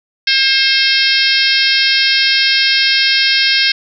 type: harmonic tone with a mistuned harmonic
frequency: 535 Hz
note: C5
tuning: 38 cents sharp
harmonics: 3 / 4 / 5 / 6 / 7 / 8 / 9 / 10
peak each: -18 / -18 / -18 / -18 / -18 / -18 / -18 / -18 dBFS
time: 0.27-3.72 s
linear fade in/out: 5 ms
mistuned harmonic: 5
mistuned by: -25 cents
effects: none